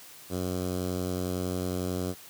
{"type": "tone with notch filter", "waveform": "10% pulse", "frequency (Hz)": 91, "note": "F#2", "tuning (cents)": -28, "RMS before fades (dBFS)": -31, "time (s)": [0.29, 2.15], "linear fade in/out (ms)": 50, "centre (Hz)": 2000, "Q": 0.56, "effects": ["white hiss -49 dBFS RMS until 2.29 s", "high-pass 60 Hz 12 dB/octave"]}